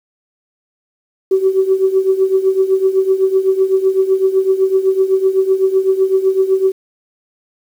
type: tone with tremolo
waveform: sine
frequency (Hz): 381.8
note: G4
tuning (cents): -46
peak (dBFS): -6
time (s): 1.31-6.72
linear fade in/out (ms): 5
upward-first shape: triangle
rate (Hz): 7.9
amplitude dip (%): 85
effects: tanh soft clip ceiling -2 dBFS + 7-bit